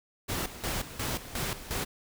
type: noise with tremolo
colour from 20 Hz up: pink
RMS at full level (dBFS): -32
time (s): 0.28-1.85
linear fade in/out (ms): 20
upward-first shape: square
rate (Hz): 2.8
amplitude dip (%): 75
effects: none